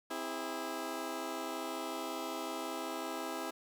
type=chord; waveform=15% pulse; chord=C augmented; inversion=none; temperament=just; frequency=261.6 / 327 / 408.8 Hz; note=C4 / E4 / G#4; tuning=0 / -14 / -27 cents; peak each=-37 / -34 / -37 dBFS; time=0.1-3.51 s; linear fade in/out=10 ms; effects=11-bit